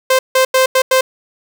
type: tone bursts at uneven times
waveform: sawtooth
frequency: 521 Hz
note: C5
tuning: 7 cents flat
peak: -5 dBFS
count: 5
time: 0.1-0.19 / 0.35-0.45 / 0.54-0.66 / 0.75-0.82 / 0.91-1.01 s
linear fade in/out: 5 ms
effects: none